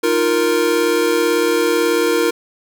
square chord, Eb suspended second, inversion none, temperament equal, 311.1 / 349.2 / 466.2 Hz, Eb4 / F4 / Bb4, 0 / 0 / 0 cents, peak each -22 / -19 / -17 dBFS, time 0.03-2.31 s, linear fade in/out 10 ms, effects none

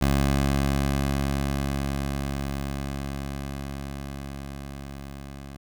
15% pulse tone with level ramp, 69.2 Hz, C#2, 2 cents flat, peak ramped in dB -13 to -32 dBFS, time 0.01-5.57 s, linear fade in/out 10 ms, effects none

